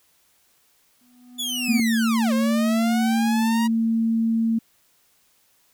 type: tone with exponential growth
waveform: triangle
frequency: 246.9 Hz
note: B3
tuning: in tune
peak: -17 dBFS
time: 1.01-1.8 s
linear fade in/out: 2 ms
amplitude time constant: 170 ms
type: linear two-way sweep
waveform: sawtooth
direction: down then up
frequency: 3500 to 523.3 to 960 Hz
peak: -22 dBFS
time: 1.38-3.68 s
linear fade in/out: 20 ms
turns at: 2.33 s
type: tone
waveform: sine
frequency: 226.5 Hz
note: A#3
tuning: 50 cents flat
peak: -18 dBFS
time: 1.68-4.59 s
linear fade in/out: 10 ms
effects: white hiss -62 dBFS RMS until 5.73 s